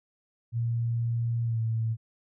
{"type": "tone with pitch glide", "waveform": "sine", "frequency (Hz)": [116.9, 112.66], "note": ["A#2", "A2"], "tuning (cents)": [5, 41], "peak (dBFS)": -25, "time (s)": [0.52, 1.97], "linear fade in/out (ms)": 50, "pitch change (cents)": -64, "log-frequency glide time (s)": [1.44, 1.6], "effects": []}